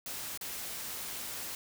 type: noise with dropouts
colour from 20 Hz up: white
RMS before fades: -40 dBFS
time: 0.06-1.55 s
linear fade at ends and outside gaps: 1 ms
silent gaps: 0.375-0.411 s
effects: none